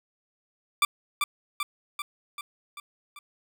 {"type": "tone with echo", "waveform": "20% pulse", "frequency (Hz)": 1174.7, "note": "D6", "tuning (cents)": 0, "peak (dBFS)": -14, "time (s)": [0.82, 0.85], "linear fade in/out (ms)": 2, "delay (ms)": 390, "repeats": 6, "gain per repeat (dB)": -4, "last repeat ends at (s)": 3.19, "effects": []}